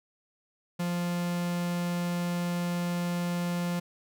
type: tone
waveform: 45% pulse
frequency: 174.61 Hz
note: F3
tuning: in tune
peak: -28 dBFS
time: 0.79-3.8 s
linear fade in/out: 10 ms
effects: none